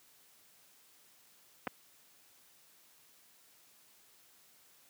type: clicks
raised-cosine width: 0.5 ms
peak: -21 dBFS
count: 2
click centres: 1.671 / 1.675 s
effects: white hiss -64 dBFS RMS until 4.89 s + high-pass 100 Hz 12 dB/octave